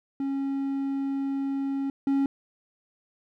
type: tone pair in turn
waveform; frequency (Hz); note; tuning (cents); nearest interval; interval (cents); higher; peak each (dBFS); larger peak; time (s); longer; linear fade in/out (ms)
triangle; 274.2 / 275.2; C#4 / C#4; -19 / -12; unison; 7; second; -24 / -19; second; 0.2-1.9 / 2.07-2.26; first; 2
effects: none